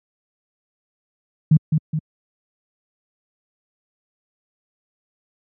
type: tone with echo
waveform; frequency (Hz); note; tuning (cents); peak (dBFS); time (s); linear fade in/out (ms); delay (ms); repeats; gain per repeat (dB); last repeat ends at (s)
sine; 155.2; D#3; -4; -8; 1.51-1.57; 5; 210; 2; -5; 1.99
effects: high-pass 100 Hz 12 dB/octave